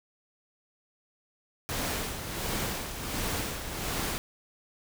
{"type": "noise with tremolo", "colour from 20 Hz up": "pink", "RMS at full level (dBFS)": -31, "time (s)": [1.69, 4.18], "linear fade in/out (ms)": 0, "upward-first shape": "sine", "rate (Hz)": 1.4, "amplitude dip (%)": 55, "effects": []}